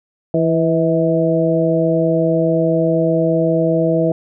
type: harmonic tone with a mistuned harmonic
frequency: 164.81 Hz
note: E3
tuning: in tune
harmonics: 1 / 2 / 3 / 4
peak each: -18 / -18 / -18 / -18 dBFS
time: 0.34-4.12 s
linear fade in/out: 2 ms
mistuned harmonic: 4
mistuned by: -40 cents
effects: none